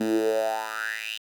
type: tone with high-pass filter sweep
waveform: 10% pulse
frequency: 110 Hz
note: A2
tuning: in tune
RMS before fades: -27 dBFS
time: 0-1.18 s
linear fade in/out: 10 ms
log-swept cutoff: 240 to 3200 Hz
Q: 6.8
effects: none